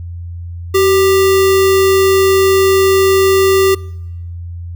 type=tone with sample-and-hold; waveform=sine; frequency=383.8 Hz; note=G4; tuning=37 cents flat; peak=-7 dBFS; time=0.74-3.75 s; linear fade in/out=10 ms; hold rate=1575 Hz; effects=noise-tail reverb RT60 1.0 s tail -25 dB re dry + added 86 Hz sine -23 dBFS peak until 4.75 s